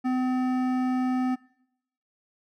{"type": "tone with hard clipping", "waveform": "sine", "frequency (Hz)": 254.9, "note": "C4", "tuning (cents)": -45, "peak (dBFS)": -25, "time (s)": [0.04, 1.36], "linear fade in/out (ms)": 20, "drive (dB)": 13, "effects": ["noise-tail reverb RT60 0.8 s tail -23 dB re dry"]}